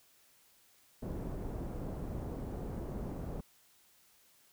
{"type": "low-pass noise", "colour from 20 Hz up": "pink", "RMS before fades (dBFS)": -40, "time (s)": [1.02, 3.41], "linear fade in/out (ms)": 10, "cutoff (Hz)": 530, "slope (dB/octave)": 12, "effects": ["white hiss -66 dBFS RMS until 4.52 s"]}